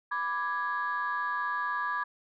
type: chord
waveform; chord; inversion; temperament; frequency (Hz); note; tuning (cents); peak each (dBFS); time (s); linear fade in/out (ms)
sine; G# diminished; first; equal with one note detuned; 990.6 / 1174.7 / 1661.2; B5 / D6 / G#6; +5 / 0 / 0; -33 / -32 / -32; 0.11-2.04; 10
effects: tanh soft clip ceiling -22 dBFS